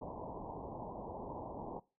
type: low-pass noise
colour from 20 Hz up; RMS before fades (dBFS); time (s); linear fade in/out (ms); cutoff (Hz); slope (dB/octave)
white; -45; 0.01-1.8; 10; 1000; 96
effects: noise-tail reverb RT60 0.3 s tail -21 dB re dry